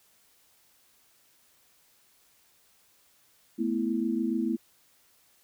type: chord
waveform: sine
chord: A suspended second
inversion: none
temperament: equal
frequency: 220 / 246.9 / 329.6 Hz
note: A3 / B3 / E4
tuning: 0 / 0 / 0 cents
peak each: -30 dBFS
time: 3.58-4.57 s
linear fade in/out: 20 ms
effects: white hiss -64 dBFS RMS until 5.43 s